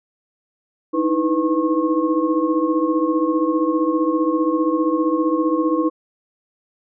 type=tone cluster; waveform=sine; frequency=307.1 / 322.3 / 497.1 / 1086 Hz; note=D#4 / E4 / B4 / C#6; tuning=-23 / -39 / +11 / -36 cents; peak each=-21 / -19 / -23 / -25 dBFS; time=0.93-5.9 s; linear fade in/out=20 ms; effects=none